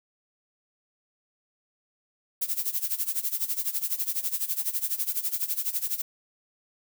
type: noise with tremolo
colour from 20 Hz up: violet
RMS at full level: -26 dBFS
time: 2.41-6.02 s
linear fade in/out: 10 ms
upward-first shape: sine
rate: 12 Hz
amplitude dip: 85%
effects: none